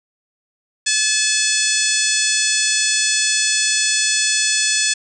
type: harmonic tone with a mistuned harmonic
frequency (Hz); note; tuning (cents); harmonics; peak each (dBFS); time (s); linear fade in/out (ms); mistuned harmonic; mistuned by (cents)
861; A5; -38; 2 / 3 / 4 / 5 / 6 / 7 / 8 / 9 / 10; -24 / -24 / -24 / -24 / -24 / -24 / -24 / -24 / -24; 0.86-4.94; 10; 5; +25
effects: none